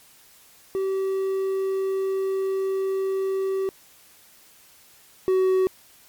triangle tone pair in turn, 384.9 / 375.5 Hz, G4 / F#4, -32 / +26 cents, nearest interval unison, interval 42 cents, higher first, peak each -20 / -15 dBFS, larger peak second, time 0.75-3.69 / 5.28-5.67 s, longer first, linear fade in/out 0 ms, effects white hiss -53 dBFS RMS until 6.08 s + MP3 96 kbps

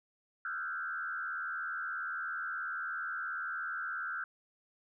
sine tone with frequency modulation, 1454 Hz, F#6, 31 cents flat, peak -35 dBFS, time 0.45-4.24 s, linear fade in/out 2 ms, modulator 78.5 Hz, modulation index 1.7, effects none

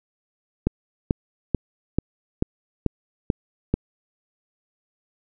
click train, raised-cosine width 3 ms, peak -6 dBFS, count 8, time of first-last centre 0.67-3.74 s, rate 2.28 Hz, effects none

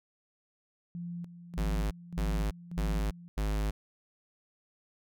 sine tone with tremolo, 172.9 Hz, F3, 17 cents flat, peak -36 dBFS, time 0.95-3.28 s, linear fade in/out 0 ms, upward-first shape square, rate 1.7 Hz, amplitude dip 70%
square tone bursts, 52 Hz, G#1, 3 cents sharp, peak -29 dBFS, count 4, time 1.57-3.71 s, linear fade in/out 10 ms, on 340 ms, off 260 ms
effects none

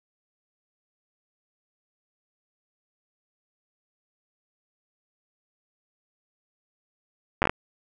slowing click train, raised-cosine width 0.5 ms, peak -6 dBFS, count 6, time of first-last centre 7.42-7.495 s, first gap 9 ms, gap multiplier 1.26, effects none

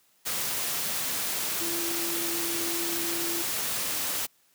sine tone in noise, 338.1 Hz, E4, 44 cents sharp, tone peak -34 dBFS, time 1.6-3.43 s, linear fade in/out 20 ms, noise white, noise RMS -30 dBFS, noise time 0.25-4.27 s, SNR -7 dB, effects white hiss -65 dBFS RMS until 4.54 s + high-pass 100 Hz 12 dB/octave

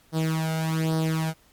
sawtooth tone with flanger, 160 Hz, D#3, 49 cents sharp, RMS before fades -25 dBFS, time 0.12-1.34 s, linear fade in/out 50 ms, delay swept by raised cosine 0.2 to 1.4 ms, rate 1.2 Hz, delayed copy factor +0.75, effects pink hiss -59 dBFS RMS until 1.52 s + MP3 96 kbps

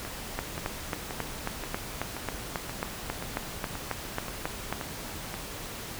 two click trains, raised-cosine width 0.5 ms, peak -14 / -20 dBFS, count 17 / 11, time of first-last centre 0.39-4.726 / 0.05-5.341 s, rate 3.69 / 1.89 Hz, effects pink hiss -39 dBFS RMS until 5.99 s

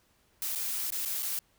blue noise with dropouts, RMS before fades -33 dBFS, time 0.42-1.39 s, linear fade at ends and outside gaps 1 ms, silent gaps 0.551-0.557 / 0.904-0.922 / 1.051-1.057 / 1.224-1.229 s, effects pink hiss -68 dBFS RMS until 1.58 s

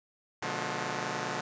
5% pulse chord, B diminished seventh, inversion none, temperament just, 123.47 / 148.16 / 177.8 / 213.4 Hz, B2 / D3 / F3 / Ab3, 0 / +16 / +31 / +47 cents, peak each -27 dBFS, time 0.42-1.41 s, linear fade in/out 5 ms, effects resampled to 16000 Hz + 10-bit

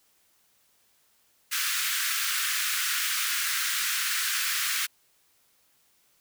pink high-pass noise, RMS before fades -28 dBFS, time 1.51-4.87 s, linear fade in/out 20 ms, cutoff 1300 Hz, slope 48 dB/octave, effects white hiss -66 dBFS RMS until 6.2 s

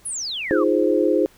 sine exponential sweep, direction down, 11175 to 1059 Hz, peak -25 dBFS, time 0.05-0.64 s, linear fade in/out 10 ms
sine chord, F minor seventh, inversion third, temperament equal, 311.1 / 349.2 / 415.3 / 523.3 Hz, Eb4 / F4 / Ab4 / C5, 0 / 0 / 0 / 0 cents, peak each -21 dBFS, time 0.51-1.26 s, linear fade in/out 0 ms
effects pink hiss -53 dBFS RMS until 1.37 s

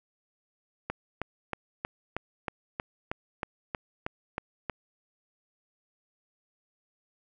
click train, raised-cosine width 0.5 ms, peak -16 dBFS, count 13, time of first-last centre 0.9-4.697 s, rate 3.16 Hz, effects none

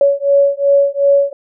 sine beating tone pair, 560 / 562.7 Hz, C#5 / C#5, +18 / +26 cents, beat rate 2.7 Hz, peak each -12 dBFS, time 0.01-1.33 s, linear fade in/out 2 ms, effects none

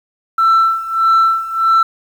sine tone with tremolo, 1335 Hz, E6, 22 cents sharp, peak -5 dBFS, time 0.38-1.83 s, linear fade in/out 5 ms, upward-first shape sine, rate 1.6 Hz, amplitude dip 85%, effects tanh soft clip ceiling -6 dBFS + 7-bit

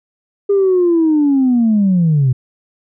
sine linear sweep, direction down, 406.3 to 122.7 Hz, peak -8 dBFS, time 0.49-2.33 s, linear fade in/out 10 ms, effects tanh soft clip ceiling -6 dBFS

